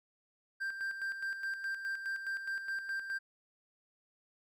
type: tone with tremolo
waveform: triangle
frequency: 1579 Hz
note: G6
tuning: 12 cents sharp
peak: -32 dBFS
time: 0.6-3.19 s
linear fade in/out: 20 ms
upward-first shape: square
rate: 4.8 Hz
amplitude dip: 55%
effects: none